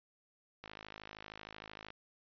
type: click train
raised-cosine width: 0.3 ms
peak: -30 dBFS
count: 68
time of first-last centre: 0.64-1.904 s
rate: 53 Hz
effects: resampled to 11025 Hz